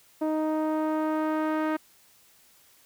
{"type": "tone with low-pass filter sweep", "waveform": "sawtooth", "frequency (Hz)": 311.3, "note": "D#4", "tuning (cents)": 1, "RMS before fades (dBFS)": -27, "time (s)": [0.21, 1.77], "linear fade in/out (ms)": 10, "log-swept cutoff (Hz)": [760, 1600], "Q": 1.3, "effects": ["white hiss -59 dBFS RMS until 2.85 s"]}